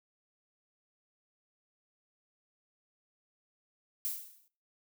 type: noise with exponential decay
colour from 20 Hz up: violet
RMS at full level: -32 dBFS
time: 4.05-4.48 s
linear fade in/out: 0 ms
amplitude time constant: 93 ms
effects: noise-tail reverb RT60 0.4 s tail -19 dB re dry